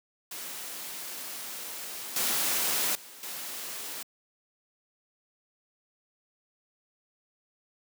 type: noise with level steps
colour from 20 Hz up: white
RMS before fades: -39 / -28 / -48 / -38 dBFS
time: 0.31-4.03 s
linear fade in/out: 5 ms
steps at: 2.16 / 2.95 / 3.23 s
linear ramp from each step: 2 ms
effects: high-pass 200 Hz 12 dB/octave